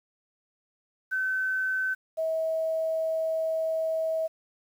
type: tone pair in turn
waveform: sine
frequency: 1527 / 643.5 Hz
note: G6 / E5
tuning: -46 / -42 cents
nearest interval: octave + minor third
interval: 1496 cents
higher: first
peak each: -25 dBFS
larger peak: neither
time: 1.11-1.95 / 2.17-4.28 s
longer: second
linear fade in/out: 20 ms
effects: 9-bit